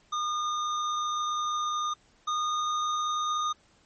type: tone pair in turn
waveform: square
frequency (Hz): 1218 / 1226.5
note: D#6 / D#6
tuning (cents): -37 / -25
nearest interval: unison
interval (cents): 12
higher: second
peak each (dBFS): -28 / -27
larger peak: second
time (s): 0.12-1.94 / 2.27-3.53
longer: first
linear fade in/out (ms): 10
effects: pink hiss -63 dBFS RMS until 3.85 s + MP3 32 kbps